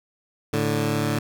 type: tone pair together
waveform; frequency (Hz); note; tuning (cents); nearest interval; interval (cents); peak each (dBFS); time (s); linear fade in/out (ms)
15% pulse; 110 / 146.83; A2 / D3; 0 / 0; perfect fourth; 500; -18; 0.53-1.19; 5
effects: none